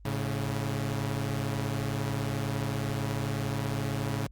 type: tone pair together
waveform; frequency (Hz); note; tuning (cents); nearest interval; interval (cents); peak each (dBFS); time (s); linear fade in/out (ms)
sawtooth; 107.66 / 138.7; A2 / C#3; -37 / +1; major third; 438; -28; 0.05-4.27; 5
effects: added 50 Hz sine -48 dBFS peak until 4.31 s + Opus 32 kbps